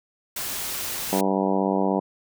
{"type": "noise", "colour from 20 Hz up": "white", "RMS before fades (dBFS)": -30, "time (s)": [0.36, 1.21], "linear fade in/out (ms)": 5}
{"type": "harmonic tone", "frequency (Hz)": 96.5, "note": "G2", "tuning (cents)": -27, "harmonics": [2, 3, 4, 5, 6, 7, 8, 9, 10], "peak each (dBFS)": [-25, -27, -28, -29, -30, -30, -31, -32, -32], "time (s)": [1.12, 2], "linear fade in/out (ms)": 10}
{"effects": []}